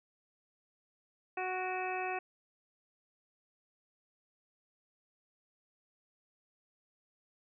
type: harmonic tone with a mistuned harmonic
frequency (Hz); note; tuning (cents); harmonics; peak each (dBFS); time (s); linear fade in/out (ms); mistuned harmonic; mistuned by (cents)
370; F#4; 0; 1 / 2 / 3 / 4 / 5 / 6 / 7; -40 / -37 / -45 / -45 / -45 / -48 / -42; 1.37-2.19; 5; 6; +68
effects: none